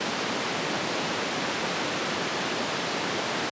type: band-pass noise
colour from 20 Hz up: pink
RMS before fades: -29 dBFS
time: 0-3.5 s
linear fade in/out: 10 ms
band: 220 to 5000 Hz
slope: 12 dB/octave
effects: high-pass 100 Hz 12 dB/octave + resampled to 16000 Hz